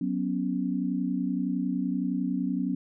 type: chord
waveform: sine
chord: F# suspended fourth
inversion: none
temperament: just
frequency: 185 / 246.7 / 277.5 Hz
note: F#3 / B3 / C#4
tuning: 0 / -2 / +2 cents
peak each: -30 dBFS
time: 0.01-2.75 s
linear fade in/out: 5 ms
effects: none